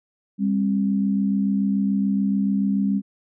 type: tone pair together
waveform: sine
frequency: 199.95 / 266.9 Hz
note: G3 / C4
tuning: +35 / +35 cents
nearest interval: perfect fourth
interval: 500 cents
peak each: -19 / -25 dBFS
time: 0.38-3.02 s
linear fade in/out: 50 ms
effects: none